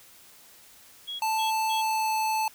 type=tone bursts; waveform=sine; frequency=3322 Hz; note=G#7; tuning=in tune; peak=-32 dBFS; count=3; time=1.07-1.82 s; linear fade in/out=20 ms; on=130 ms; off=180 ms
type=tone with pitch glide; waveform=square; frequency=880 to 874.4 Hz; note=A5 to A5; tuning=0 to -11 cents; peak=-25 dBFS; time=1.22-2.48 s; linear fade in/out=2 ms; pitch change=-11 cents; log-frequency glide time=1.76-2.14 s
effects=white hiss -53 dBFS RMS until 2.54 s